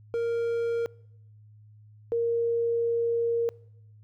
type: tone pair in turn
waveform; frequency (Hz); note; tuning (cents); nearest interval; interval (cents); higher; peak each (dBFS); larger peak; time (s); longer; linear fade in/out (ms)
triangle / sine; 466.2 / 466.2; A#4 / A#4; 0 / 0; unison; 0; neither; -23; neither; 0.14-0.86 / 2.12-3.49; second; 0
effects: noise-tail reverb RT60 0.8 s tail -25 dB re dry + added 106 Hz sine -50 dBFS peak until 4.03 s